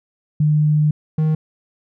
sine / triangle tone pair in turn, 151.2 / 156.17 Hz, D#3 / D#3, -49 / +7 cents, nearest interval minor second, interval 56 cents, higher second, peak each -12 dBFS, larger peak neither, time 0.4-0.91 / 1.18-1.35 s, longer first, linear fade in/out 5 ms, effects none

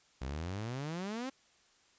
sawtooth exponential sweep, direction up, 61.74 to 274 Hz, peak -33 dBFS, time 0.21-1.3 s, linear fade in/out 10 ms, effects white hiss -67 dBFS RMS until 1.98 s + resampled to 16000 Hz

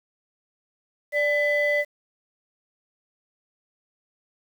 sine tone pair together, 587.3 / 2003 Hz, D5 / B6, 0 / +24 cents, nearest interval octave + major sixth, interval 2124 cents, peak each -21 dBFS, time 1.12-1.85 s, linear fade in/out 50 ms, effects tanh soft clip ceiling -15 dBFS + 8-bit

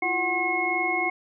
sine tone cluster, 334.4 / 357.2 / 741 / 1070 / 2169 Hz, E4 / F4 / F#5 / C6 / C#7, +25 / +39 / +2 / +38 / -38 cents, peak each -33 / -33 / -28 / -33 / -25 dBFS, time 0.02-1.1 s, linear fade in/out 5 ms, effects none

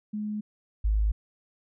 sine tone pair in turn, 210.9 / 52.73 Hz, G#3 / G#1, +27 / +27 cents, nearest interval 2 octaves, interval 2400 cents, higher first, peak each -29 / -21 dBFS, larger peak second, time 0.13-0.41 / 0.84-1.12 s, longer neither, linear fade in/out 10 ms, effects none

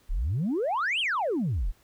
sine exponential two-way sweep, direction up then down, 30.99 to 3294 to 30.99 Hz, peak -23 dBFS, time 0.09-1.72 s, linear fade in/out 20 ms, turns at 1 s, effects tanh soft clip ceiling -22 dBFS + pink hiss -63 dBFS RMS until 1.83 s

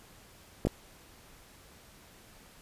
clicks, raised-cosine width 2 ms, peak -14 dBFS, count 2, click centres 0.651 / 0.67 s, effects pink hiss -56 dBFS RMS until 2.61 s + resampled to 32000 Hz

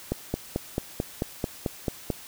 click train, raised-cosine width 2 ms, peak -12 dBFS, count 10, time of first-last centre 0.12-2.102 s, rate 4.54 Hz, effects white hiss -45 dBFS RMS until 2.27 s

